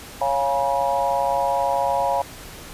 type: chord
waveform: sine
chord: C# dominant seventh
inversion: none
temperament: equal with one note detuned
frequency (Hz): 554.4 / 698.5 / 830.6 / 964.6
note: C#5 / E#5 / G#5 / B5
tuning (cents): 0 / 0 / 0 / -41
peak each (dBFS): -24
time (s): 0.21-2.22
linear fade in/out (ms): 5
effects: pink hiss -39 dBFS RMS until 2.73 s + resampled to 32000 Hz